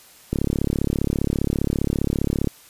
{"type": "click train", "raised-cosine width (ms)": 3, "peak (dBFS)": -8, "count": 76, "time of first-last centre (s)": [0.33, 2.473], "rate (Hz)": 35, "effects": ["white hiss -49 dBFS RMS until 2.69 s", "resampled to 32000 Hz"]}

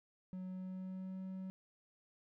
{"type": "tone with pitch glide", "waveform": "triangle", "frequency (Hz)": [185, 188.45], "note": ["F#3", "F#3"], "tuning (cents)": [0, 32], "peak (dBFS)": -40, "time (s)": [0.33, 1.5], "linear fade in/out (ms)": 0, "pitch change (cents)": 32, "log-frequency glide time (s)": [0.44, 1.21], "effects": []}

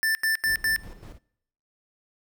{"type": "tone bursts", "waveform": "square", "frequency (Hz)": 1773, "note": "A6", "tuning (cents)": 13, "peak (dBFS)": -22, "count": 4, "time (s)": [0.03, 0.762], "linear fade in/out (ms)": 0, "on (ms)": 120, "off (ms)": 84}
{"type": "noise with tremolo", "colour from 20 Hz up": "brown", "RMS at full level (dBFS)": -40, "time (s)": [0.45, 1.19], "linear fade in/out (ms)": 20, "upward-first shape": "square", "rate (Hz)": 5.2, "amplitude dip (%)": 60}
{"effects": ["noise-tail reverb RT60 0.8 s tail -24 dB re dry"]}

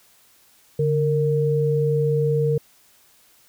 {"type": "tone pair together", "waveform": "sine", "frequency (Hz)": [144.9, 461.3], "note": ["D3", "A#4"], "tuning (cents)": [-23, -18], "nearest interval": "octave + minor sixth", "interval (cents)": 2005, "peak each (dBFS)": -20, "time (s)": [0.79, 2.58], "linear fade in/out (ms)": 5, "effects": ["white hiss -56 dBFS RMS until 3.48 s"]}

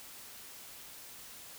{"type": "silence", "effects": ["white hiss -50 dBFS RMS until 1.58 s"]}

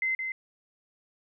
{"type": "tone with echo", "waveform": "sine", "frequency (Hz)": 2065, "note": "C7", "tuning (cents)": -23, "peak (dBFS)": -25, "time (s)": [0.02, 0.15], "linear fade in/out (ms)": 2, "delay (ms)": 170, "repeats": 1, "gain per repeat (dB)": -5, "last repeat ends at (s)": 0.32, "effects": []}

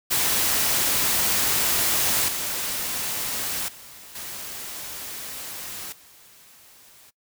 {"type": "noise with level steps", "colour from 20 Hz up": "white", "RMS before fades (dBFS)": [-22, -28, -44, -35, -51], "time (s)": [0.1, 7.11], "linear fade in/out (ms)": 20, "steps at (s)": [2.28, 3.68, 4.15, 5.92], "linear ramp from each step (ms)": 5, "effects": ["noise-tail reverb RT60 0.1 s tail -20 dB re dry"]}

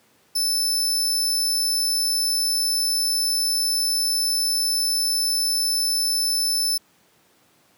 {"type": "tone", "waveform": "sawtooth", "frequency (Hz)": 5274, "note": "E8", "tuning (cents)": 0, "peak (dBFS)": -17, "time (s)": [0.35, 6.78], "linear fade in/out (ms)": 10, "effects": ["pink hiss -59 dBFS RMS until 7.77 s", "high-pass 150 Hz 12 dB/octave"]}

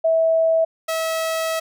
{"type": "tone pair in turn", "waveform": ["sine", "sawtooth"], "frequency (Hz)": [651, 647.3], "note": ["E5", "E5"], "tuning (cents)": [-22, -32], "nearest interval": "unison", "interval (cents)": 10, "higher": "first", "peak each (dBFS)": [-14, -17], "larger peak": "first", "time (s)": [[0.04, 0.65], [0.88, 1.6]], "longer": "second", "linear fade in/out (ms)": 10, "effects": []}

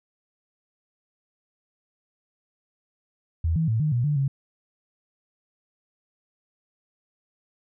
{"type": "tone with pitch steps", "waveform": "sine", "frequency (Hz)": [82, 161.6, 111.6, 152.7, 120.7, 147.9, 137.1], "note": ["E2", "E3", "A2", "D#3", "B2", "D3", "C#3"], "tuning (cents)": [-9, -34, 25, -32, -39, 13, -19], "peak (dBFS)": -20, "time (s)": [3.44, 4.28], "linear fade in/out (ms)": 5, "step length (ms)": 120, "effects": []}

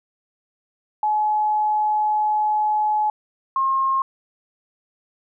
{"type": "tone pair in turn", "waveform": "sine", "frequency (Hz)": [850, 1070.9], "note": ["G#5", "C6"], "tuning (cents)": [40, 40], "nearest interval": "major third", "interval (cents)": 400, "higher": "second", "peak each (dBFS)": -17, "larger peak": "neither", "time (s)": [[1.03, 3.1], [3.56, 4.02]], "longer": "first", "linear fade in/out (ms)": 2, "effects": []}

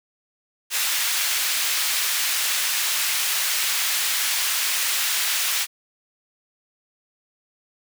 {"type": "high-pass noise", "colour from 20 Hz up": "pink", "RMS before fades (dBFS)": -23, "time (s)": [0.7, 5.67], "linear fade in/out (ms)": 50, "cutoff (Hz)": 2000, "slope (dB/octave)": 12, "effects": []}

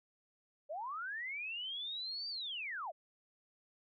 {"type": "linear two-way sweep", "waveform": "sine", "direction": "up then down", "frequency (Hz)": [554.4, 4699, 554.4], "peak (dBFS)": -39, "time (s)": [0.69, 2.92], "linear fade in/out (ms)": 20, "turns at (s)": 2.29, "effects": []}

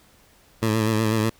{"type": "tone with vibrato", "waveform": "15% pulse", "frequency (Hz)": 110, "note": "A2", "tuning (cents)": 0, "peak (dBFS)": -13, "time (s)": [0.62, 1.3], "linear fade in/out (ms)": 10, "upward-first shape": "sine", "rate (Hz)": 8.1, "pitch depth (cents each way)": 45, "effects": ["pink hiss -56 dBFS RMS until 1.39 s"]}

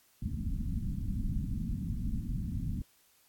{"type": "low-pass noise", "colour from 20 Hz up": "pink", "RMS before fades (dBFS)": -34, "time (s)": [0.22, 2.82], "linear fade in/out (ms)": 2, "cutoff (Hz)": 250, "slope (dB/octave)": 48, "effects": ["white hiss -66 dBFS RMS until 3.28 s", "AAC 64 kbps"]}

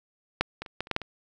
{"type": "clicks", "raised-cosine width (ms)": 0.3, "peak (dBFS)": [-6, -19, -26, -14, -29, -11, -9, -22], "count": 8, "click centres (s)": [0.41, 0.62, 0.662, 0.806, 0.871, 0.913, 0.964, 1.017], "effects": []}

